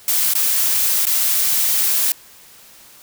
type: noise with dropouts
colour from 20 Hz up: blue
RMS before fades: -17 dBFS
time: 0.08-2.12 s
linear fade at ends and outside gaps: 1 ms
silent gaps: 0.336-0.352 / 1.054-1.068 s
effects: white hiss -45 dBFS RMS until 3.02 s